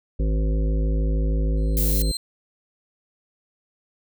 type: harmonic tone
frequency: 53.1 Hz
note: G#1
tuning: 39 cents sharp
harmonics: 1 / 3 / 5 / 7 / 9 / 10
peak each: -19 / -29 / -33 / -36 / -38 / -39 dBFS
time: 0.19-2.12 s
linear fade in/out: 10 ms
type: tone with exponential growth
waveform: 30% pulse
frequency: 4131 Hz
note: C8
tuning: 23 cents flat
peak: -22 dBFS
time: 1.57-2.17 s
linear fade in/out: 2 ms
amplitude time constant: 130 ms
type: noise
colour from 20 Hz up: violet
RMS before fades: -26 dBFS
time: 1.77-2.02 s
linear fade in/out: 0 ms
effects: none